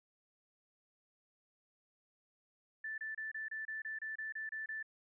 sine tone bursts, 1760 Hz, A6, in tune, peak -39 dBFS, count 12, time 2.84-4.828 s, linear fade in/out 5 ms, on 140 ms, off 28 ms, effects none

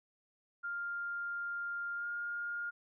sine tone with pitch glide, 1400 to 1415.4 Hz, F6 to F6, +4 to +23 cents, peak -36 dBFS, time 0.63-2.71 s, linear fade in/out 20 ms, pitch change +19 cents, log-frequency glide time 1.96-2.06 s, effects none

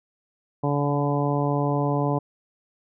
harmonic tone with a mistuned harmonic, 143.9 Hz, D3, 35 cents flat, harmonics 1 / 2 / 3 / 4 / 5 / 6 / 7, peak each -24 / -27 / -29 / -30 / -31 / -32 / -32 dBFS, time 0.63-2.19 s, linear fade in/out 10 ms, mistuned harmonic 1, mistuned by -15 cents, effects none

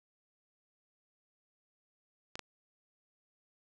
clicks, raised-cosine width 0.2 ms, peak -23 dBFS, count 2, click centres 2.355 / 2.393 s, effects none

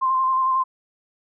sine tone with vibrato, 1046.5 Hz, C6, in tune, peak -17 dBFS, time 0.01-0.64 s, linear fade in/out 20 ms, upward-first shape square, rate 11 Hz, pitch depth 18 cents each way, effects none

